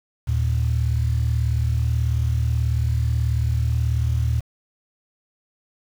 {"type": "tone pair together", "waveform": "sine", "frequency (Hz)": [77, 115.37], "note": ["D#2", "A#2"], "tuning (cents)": [-17, -17], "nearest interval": "perfect fifth", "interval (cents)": 700, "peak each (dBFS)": -20, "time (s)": [0.27, 4.41], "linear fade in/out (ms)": 20, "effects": ["tanh soft clip ceiling -11 dBFS", "7-bit"]}